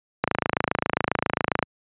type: click train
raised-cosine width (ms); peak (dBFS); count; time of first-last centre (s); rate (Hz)
0.5; -4; 39; 0.24-1.627; 27.4
effects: high-pass 100 Hz 12 dB/octave + resampled to 8000 Hz